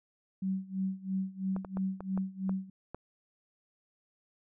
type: tone with tremolo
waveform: sine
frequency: 190.5 Hz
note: G3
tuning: 49 cents flat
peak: -28 dBFS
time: 0.42-2.7 s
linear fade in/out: 5 ms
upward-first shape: sine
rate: 3 Hz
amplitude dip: 90%
type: clicks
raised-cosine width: 1 ms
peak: -26 dBFS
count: 7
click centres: 1.564 / 1.648 / 1.771 / 2.006 / 2.176 / 2.494 / 2.946 s
effects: none